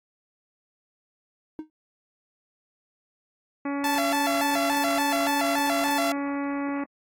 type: tone with exponential decay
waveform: triangle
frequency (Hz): 311.1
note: D#4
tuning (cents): 0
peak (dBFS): -26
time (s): 1.59-1.7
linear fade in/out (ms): 1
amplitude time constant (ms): 22
type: harmonic tone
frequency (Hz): 281.9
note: C#4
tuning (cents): +29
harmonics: 1 / 2 / 3 / 4 / 5 / 6 / 7 / 8 / 9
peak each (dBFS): -27 / -36 / -37 / -38 / -43 / -45 / -42 / -46 / -49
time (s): 3.65-6.84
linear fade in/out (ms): 5
type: tone with vibrato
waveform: sawtooth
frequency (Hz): 770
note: G5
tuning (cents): -31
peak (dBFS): -20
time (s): 3.84-6.12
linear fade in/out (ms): 2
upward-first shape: square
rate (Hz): 3.5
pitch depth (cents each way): 220
effects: AAC 64 kbps